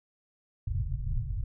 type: low-pass noise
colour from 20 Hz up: pink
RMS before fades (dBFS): -31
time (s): 0.67-1.44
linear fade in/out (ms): 5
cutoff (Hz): 140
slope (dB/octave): 96
effects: none